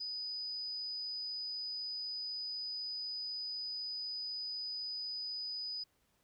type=tone; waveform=sine; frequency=4978 Hz; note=D#8; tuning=in tune; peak=-38 dBFS; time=0-5.84 s; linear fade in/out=10 ms; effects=pink hiss -75 dBFS RMS until 6.23 s